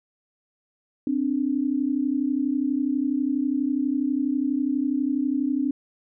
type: tone pair together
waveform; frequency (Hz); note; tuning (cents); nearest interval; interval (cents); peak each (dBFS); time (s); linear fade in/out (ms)
sine; 261 / 293.2; C4 / D4; -4 / -3; major second; 201; -24; 1.07-5.71; 2
effects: none